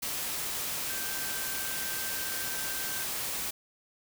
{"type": "tone in noise", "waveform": "sine", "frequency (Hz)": 1561, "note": "G6", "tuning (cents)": -8, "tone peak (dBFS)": -41, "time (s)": [0.89, 3.04], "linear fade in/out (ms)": 10, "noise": "white", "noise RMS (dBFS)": -34, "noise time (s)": [0.02, 3.51], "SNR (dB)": -10, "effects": []}